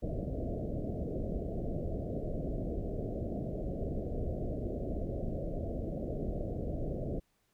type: low-pass noise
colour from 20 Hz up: pink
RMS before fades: -36 dBFS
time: 0.02-7.2 s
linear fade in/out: 10 ms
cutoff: 680 Hz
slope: 96 dB/octave
effects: pink hiss -75 dBFS RMS until 7.53 s